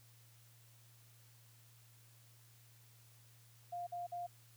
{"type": "tone bursts", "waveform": "sine", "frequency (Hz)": 702, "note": "F5", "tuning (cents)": 9, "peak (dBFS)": -40, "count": 3, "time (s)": [3.72, 4.268], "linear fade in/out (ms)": 10, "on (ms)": 150, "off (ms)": 49, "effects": ["added 116 Hz sine -63 dBFS peak until 4.56 s", "white hiss -67 dBFS RMS until 4.56 s"]}